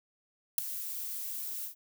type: noise with ADSR envelope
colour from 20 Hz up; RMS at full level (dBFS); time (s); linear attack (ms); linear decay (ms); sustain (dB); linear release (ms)
violet; -22; 0.58-1.75; 4; 4; -16; 110
effects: none